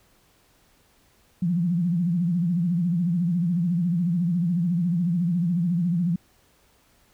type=tone with vibrato; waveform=sine; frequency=173.4 Hz; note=F3; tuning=12 cents flat; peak=-20 dBFS; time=1.42-6.16 s; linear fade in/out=5 ms; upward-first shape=sine; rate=14 Hz; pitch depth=110 cents each way; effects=pink hiss -61 dBFS RMS until 7.13 s